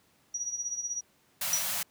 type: tone with tremolo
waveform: sine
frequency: 5790 Hz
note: F#8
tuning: 38 cents flat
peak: -29 dBFS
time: 0.34-1.01 s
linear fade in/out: 5 ms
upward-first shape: sine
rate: 16 Hz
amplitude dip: 70%
type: band-stop noise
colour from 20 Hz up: white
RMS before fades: -32 dBFS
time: 1.41-1.83 s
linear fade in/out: 5 ms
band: 220 to 540 Hz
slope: 96 dB/octave
type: tone with exponential decay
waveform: sine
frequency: 5850 Hz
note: F#8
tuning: 21 cents flat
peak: -21 dBFS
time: 1.53-1.71 s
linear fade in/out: 2 ms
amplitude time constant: 38 ms
effects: pink hiss -66 dBFS RMS until 1.9 s + high-pass 100 Hz 12 dB/octave